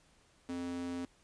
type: tone with high-pass filter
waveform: square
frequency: 87.31 Hz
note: F2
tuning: in tune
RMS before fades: -39 dBFS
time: 0.49-1.05 s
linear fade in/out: 0 ms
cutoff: 240 Hz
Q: 3.1
effects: pink hiss -67 dBFS RMS until 1.23 s + resampled to 22050 Hz